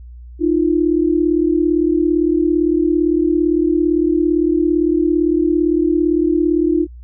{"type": "tone pair together", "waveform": "sine", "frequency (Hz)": [307.9, 345.6], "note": ["D#4", "F4"], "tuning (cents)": [-18, -18], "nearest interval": "major second", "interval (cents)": 200, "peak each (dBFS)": -15, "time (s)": [0.39, 6.87], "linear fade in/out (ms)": 50, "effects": ["added 60 Hz sine -33 dBFS peak until 7.03 s"]}